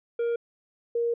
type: tone pair in turn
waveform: triangle / sine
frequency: 469.3 / 469.3 Hz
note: A#4 / A#4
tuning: +12 / +12 cents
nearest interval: unison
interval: 0 cents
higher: neither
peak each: -22 / -23 dBFS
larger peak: first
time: 0.19-0.36 / 0.95-1.14 s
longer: second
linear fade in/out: 5 ms
effects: resampled to 8000 Hz